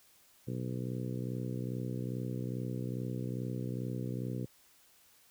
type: harmonic tone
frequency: 62.4 Hz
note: B1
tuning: 19 cents sharp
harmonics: 2 / 3 / 4 / 5 / 6 / 7 / 8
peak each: -37 / -41 / -43 / -45 / -47 / -48 / -49 dBFS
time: 0.47-4.46 s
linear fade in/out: 10 ms
effects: white hiss -64 dBFS RMS until 5.3 s